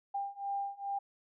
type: beating tone pair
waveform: sine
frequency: 796 / 798.4 Hz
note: G5 / G5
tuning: +26 / +32 cents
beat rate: 2.4 Hz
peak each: -38 / -37 dBFS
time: 0.14-0.99 s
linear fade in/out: 10 ms
effects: none